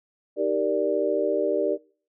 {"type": "chord", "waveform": "sine", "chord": "Eb major seventh", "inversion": "none", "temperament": "equal", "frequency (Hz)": [311.1, 392, 466.2, 587.3], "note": ["Eb4", "G4", "Bb4", "D5"], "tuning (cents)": [0, 0, 0, 0], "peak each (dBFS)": [-30, -26, -27, -25], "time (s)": [0.36, 1.78], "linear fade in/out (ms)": 50, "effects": ["noise-tail reverb RT60 0.5 s tail -25 dB re dry"]}